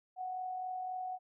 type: tone with amplitude modulation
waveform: sine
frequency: 740 Hz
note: F#5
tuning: in tune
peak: -35 dBFS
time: 0.16-1.19 s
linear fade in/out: 50 ms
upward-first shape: sine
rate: 43.8 Hz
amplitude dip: 35%
effects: none